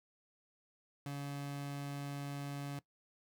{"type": "tone", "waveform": "30% pulse", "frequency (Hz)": 141.8, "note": "C#3", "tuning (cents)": 40, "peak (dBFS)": -37, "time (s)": [1.06, 2.79], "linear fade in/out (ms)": 2, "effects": ["noise-tail reverb RT60 0.1 s tail -19 dB re dry"]}